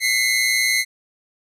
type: tone pair together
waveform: sawtooth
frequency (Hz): 2025 / 2145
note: B6 / C7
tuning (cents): +43 / +42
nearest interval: minor second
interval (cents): 99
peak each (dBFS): -16 / -16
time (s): 0-0.85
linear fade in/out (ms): 50
effects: resampled to 32000 Hz